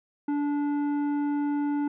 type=tone with tanh clipping; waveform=triangle; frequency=290 Hz; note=D4; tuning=22 cents flat; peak=-26 dBFS; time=0.28-1.88 s; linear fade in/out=5 ms; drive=14 dB; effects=none